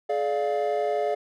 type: chord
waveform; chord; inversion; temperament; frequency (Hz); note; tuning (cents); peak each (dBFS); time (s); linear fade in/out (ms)
triangle; D diminished; second; equal with one note detuned; 424.5 / 587.3 / 698.5; Ab4 / D5 / F5; +38 / 0 / 0; -25; 0.09-1.15; 10
effects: tanh soft clip ceiling -13 dBFS